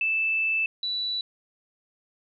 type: tone pair in turn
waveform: sine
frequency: 2637 / 3951 Hz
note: E7 / B7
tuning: 0 / 0 cents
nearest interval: perfect fifth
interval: 700 cents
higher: second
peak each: -22 / -26 dBFS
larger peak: first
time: 0.01-0.66 / 0.83-1.21 s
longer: first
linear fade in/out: 2 ms
effects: none